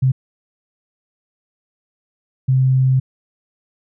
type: tone bursts at uneven times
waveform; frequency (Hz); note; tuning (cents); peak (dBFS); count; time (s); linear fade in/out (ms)
sine; 130.81; C3; 0; -11; 2; 0.02-0.12 / 2.48-3; 10
effects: none